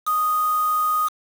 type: tone with quantisation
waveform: sine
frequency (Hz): 1242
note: D#6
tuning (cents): -3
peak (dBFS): -18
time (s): 0.06-1.09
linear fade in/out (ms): 20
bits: 5
effects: none